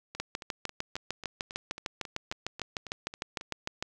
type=two click trains; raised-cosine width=0.2 ms; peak=-15 / -24 dBFS; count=25 / 13; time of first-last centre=0.2-3.825 / 0.15-3.411 s; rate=6.62 / 3.68 Hz; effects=none